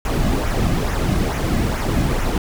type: noise with flanger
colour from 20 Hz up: brown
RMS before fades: -19 dBFS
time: 0.05-2.38 s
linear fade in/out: 2 ms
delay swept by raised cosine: 0.22 to 2.22 ms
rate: 2.3 Hz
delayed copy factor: -0.55
effects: none